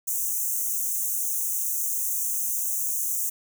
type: high-pass noise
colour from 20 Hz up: white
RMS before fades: -27 dBFS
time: 0.07-3.3 s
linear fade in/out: 10 ms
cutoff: 6000 Hz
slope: 96 dB/octave
effects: none